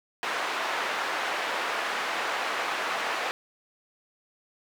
white band-pass noise, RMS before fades -30 dBFS, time 0.23-3.31 s, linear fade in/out 0 ms, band 550 to 1800 Hz, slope 12 dB/octave, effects none

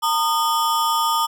square ring-modulated tone, 1071 Hz, C6, 40 cents sharp, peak -15 dBFS, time 0.02-1.27 s, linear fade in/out 20 ms, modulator 156 Hz, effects none

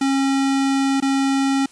square tone with dropouts, 272.1 Hz, C#4, 32 cents flat, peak -17 dBFS, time 0.01-1.66 s, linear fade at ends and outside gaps 5 ms, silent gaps 1.003-1.023 s, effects white hiss -49 dBFS RMS until 1.71 s + resampled to 22050 Hz

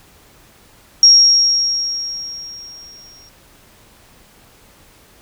sine tone with exponential decay, 5588 Hz, F8, in tune, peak -3 dBFS, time 1.03-3.29 s, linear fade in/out 1 ms, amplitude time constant 490 ms, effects pink hiss -48 dBFS RMS until 5.21 s

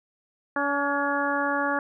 harmonic tone with a mistuned harmonic, 284.2 Hz, C#4, 43 cents sharp, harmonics 1 / 2 / 3 / 4 / 5 / 6, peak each -30 / -30 / -30 / -30 / -30 / -30 dBFS, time 0.56-1.79 s, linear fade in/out 2 ms, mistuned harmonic 6, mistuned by -24 cents, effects none

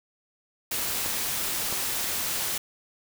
white noise, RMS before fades -29 dBFS, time 0.71-2.58 s, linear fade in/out 5 ms
clicks, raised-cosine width 1 ms, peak -21 dBFS, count 2, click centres 1.061 / 1.726 s
effects none

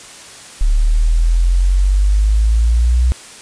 sine exponential sweep, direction up, 36 to 62.8 Hz, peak -9 dBFS, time 0.61-3.12 s, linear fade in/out 0 ms, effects white hiss -36 dBFS RMS until 3.41 s + resampled to 22050 Hz

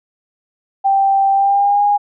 sine tone with pitch glide, 784 to 819.7 Hz, G5 to G#5, 0 to -23 cents, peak -10 dBFS, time 0.84-1.98 s, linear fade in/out 20 ms, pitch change +77 cents, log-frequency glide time 1.32-1.84 s, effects none

